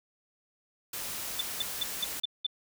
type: noise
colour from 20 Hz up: white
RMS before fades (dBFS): -37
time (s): 0.93-2.2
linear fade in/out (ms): 5
type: tone bursts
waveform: sine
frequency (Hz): 3527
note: A7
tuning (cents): +3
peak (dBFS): -26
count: 6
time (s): 1.39-2.466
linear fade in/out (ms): 5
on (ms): 21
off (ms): 190
effects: none